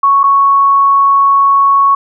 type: tone with dropouts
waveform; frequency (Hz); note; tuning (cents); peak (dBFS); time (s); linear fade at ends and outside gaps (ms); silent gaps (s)
sine; 1108.7; C#6; 0; -5; 0.03-1.95; 5; 0.233-0.238
effects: none